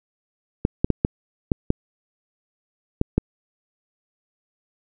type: clicks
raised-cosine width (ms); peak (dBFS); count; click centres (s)
3; -4; 8; 0.651 / 0.845 / 0.903 / 1.049 / 1.518 / 1.704 / 3.014 / 3.18
effects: none